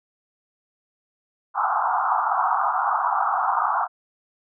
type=band-pass noise; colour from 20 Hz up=pink; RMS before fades=-22 dBFS; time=1.54-3.88 s; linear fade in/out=50 ms; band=720 to 1400 Hz; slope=96 dB/octave; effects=none